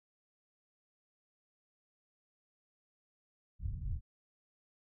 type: low-pass noise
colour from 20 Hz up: pink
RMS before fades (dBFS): -38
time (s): 3.59-4.01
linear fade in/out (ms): 50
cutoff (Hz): 120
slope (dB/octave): 24
effects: none